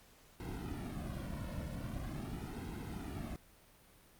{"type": "noise with flanger", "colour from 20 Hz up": "brown", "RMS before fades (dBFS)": -42, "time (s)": [0.4, 3.36], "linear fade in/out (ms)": 0, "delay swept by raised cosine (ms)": [1.7, 2.51], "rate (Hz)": 0.43, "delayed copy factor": -0.95, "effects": ["pink hiss -63 dBFS RMS until 4.19 s", "Opus 48 kbps"]}